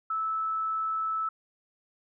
sine tone, 1309 Hz, E6, 13 cents flat, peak -27 dBFS, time 0.1-1.29 s, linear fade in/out 5 ms, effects none

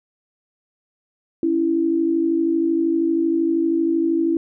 sine tone pair together, 279.3 / 332.1 Hz, C#4 / E4, +13 / +13 cents, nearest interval minor third, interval 300 cents, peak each -23 / -17 dBFS, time 1.43-4.37 s, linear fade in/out 2 ms, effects none

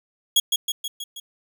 sawtooth tone with echo, 3322 Hz, G#7, in tune, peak -11 dBFS, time 0.36-0.4 s, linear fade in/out 5 ms, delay 160 ms, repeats 5, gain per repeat -4 dB, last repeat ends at 1.2 s, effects none

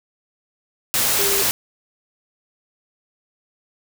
sine tone in noise, 398.4 Hz, G4, 28 cents sharp, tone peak -24 dBFS, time 1.19-1.42 s, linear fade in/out 0 ms, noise white, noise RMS -19 dBFS, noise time 0.94-1.51 s, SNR -8 dB, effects none

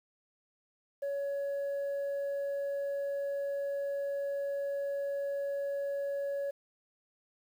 sine tone, 561 Hz, C#5, 21 cents sharp, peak -29 dBFS, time 1.02-6.51 s, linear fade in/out 10 ms, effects tanh soft clip ceiling -31 dBFS + 10-bit

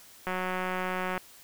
click train, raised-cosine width 0.5 ms, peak -17 dBFS, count 168, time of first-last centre 0.27-1.178 s, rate 184 Hz, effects white hiss -53 dBFS RMS until 1.43 s

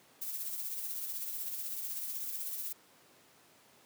violet noise with tremolo, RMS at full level -37 dBFS, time 0.21-2.73 s, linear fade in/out 10 ms, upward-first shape triangle, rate 16 Hz, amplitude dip 45%, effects pink hiss -62 dBFS RMS until 3.85 s + high-pass 200 Hz 12 dB/octave

